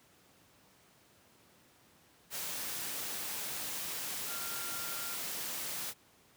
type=tone in noise; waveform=sine; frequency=1389 Hz; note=F6; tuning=10 cents flat; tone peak=-46 dBFS; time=4.26-5.18 s; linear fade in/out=50 ms; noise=white; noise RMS=-39 dBFS; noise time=2.3-5.94 s; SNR=-10 dB; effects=pink hiss -64 dBFS RMS until 6.36 s + high-pass 100 Hz 12 dB/octave